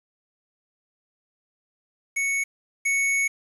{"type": "tone pair in turn", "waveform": "square", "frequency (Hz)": [2217, 2217], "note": ["C#7", "C#7"], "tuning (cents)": [0, 0], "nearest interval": "unison", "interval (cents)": 0, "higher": "neither", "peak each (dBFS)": [-23, -21], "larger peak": "second", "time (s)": [[2.16, 2.44], [2.85, 3.28]], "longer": "second", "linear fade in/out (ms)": 10, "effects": ["resampled to 32000 Hz", "8-bit"]}